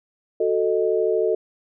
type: chord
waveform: sine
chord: D# diminished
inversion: first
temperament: equal with one note detuned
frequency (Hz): 370 / 443.1 / 622.3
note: F#4 / A4 / D#5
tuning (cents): 0 / +12 / 0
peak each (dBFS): -23 / -20 / -25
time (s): 0.4-1.35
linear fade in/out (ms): 5
effects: none